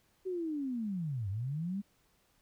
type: linear two-way sweep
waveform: sine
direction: down then up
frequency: 381.6 to 92.5 to 207 Hz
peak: -33 dBFS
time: 0.25-1.82 s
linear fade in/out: 20 ms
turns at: 1.29 s
effects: pink hiss -71 dBFS RMS until 2.41 s